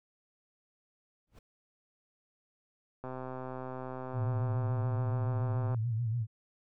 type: noise with exponential growth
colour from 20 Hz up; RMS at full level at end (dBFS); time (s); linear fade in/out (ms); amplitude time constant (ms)
brown; -46; 1.27-1.39; 5; 24
type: click train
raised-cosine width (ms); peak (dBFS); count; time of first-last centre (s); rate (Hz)
1; -27; 350; 3.04-5.745; 129
type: tone with vibrato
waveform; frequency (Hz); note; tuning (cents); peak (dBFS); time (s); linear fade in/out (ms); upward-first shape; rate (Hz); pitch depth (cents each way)
sine; 114.9; A#2; -25; -29; 4.13-6.27; 50; sine; 7; 100
effects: none

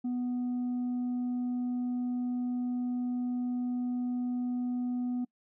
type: tone with tanh clipping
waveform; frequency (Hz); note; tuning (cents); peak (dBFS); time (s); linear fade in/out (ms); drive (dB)
triangle; 246.9; B3; 0; -30; 0.04-5.25; 10; 7
effects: noise-tail reverb RT60 0.1 s tail -25 dB re dry

